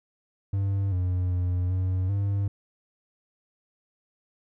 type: tone with pitch steps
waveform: triangle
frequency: 98.3 / 90.7 / 89.9 / 92.6 / 99.7 Hz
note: G2 / F#2 / F#2 / F#2 / G2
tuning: +5 / -34 / -49 / +2 / +30 cents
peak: -21 dBFS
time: 0.53-2.48 s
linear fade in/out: 5 ms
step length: 390 ms
effects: none